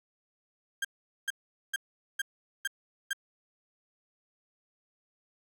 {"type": "tone bursts", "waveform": "35% pulse", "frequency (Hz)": 1600, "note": "G6", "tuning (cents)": 35, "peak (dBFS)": -27, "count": 6, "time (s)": [0.82, 3.132], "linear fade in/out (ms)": 5, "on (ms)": 27, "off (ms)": 430, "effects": []}